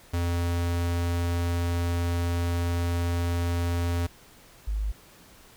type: tone pair in turn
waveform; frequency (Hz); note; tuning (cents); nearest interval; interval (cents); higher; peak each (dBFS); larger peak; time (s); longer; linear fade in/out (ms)
square / sine; 86.2 / 52.02; F2 / G#1; -22 / +4; major sixth; 874; first; -25; neither; 0.13-4.07 / 4.67-4.92; first; 10
effects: pink hiss -53 dBFS RMS until 5.56 s